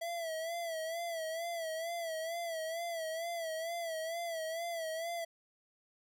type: tone with vibrato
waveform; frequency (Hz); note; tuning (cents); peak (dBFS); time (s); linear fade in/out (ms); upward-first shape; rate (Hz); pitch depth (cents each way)
square; 661; E5; +5; -37; 0.01-5.25; 10; sine; 2.2; 70
effects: none